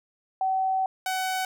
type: tone pair in turn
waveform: sine / sawtooth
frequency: 761 / 751 Hz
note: F#5 / F#5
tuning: +48 / +26 cents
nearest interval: unison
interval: 22 cents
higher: first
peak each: -22 dBFS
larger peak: neither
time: 0.41-0.86 / 1.06-1.45 s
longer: first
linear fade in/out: 2 ms
effects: none